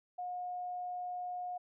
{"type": "tone", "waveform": "sine", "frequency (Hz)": 720, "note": "F#5", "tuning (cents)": -47, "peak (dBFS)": -37, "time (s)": [0.18, 1.58], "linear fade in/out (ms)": 10, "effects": []}